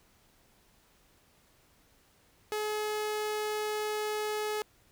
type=tone; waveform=sawtooth; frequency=424.9 Hz; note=G#4; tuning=40 cents sharp; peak=-27 dBFS; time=2.52-4.62 s; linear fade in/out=0 ms; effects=pink hiss -65 dBFS RMS until 4.91 s